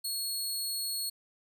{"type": "tone", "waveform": "20% pulse", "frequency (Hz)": 4333, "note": "C#8", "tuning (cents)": -40, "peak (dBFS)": -26, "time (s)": [0.04, 1.1], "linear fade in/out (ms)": 10, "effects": []}